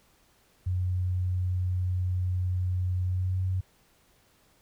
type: tone with pitch glide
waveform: sine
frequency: 91.1 to 93.01 Hz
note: F#2 to F#2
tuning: -26 to +10 cents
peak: -25 dBFS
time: 0.66-3.61 s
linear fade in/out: 10 ms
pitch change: +36 cents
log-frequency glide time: 3.04-3.4 s
effects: pink hiss -64 dBFS RMS until 4.61 s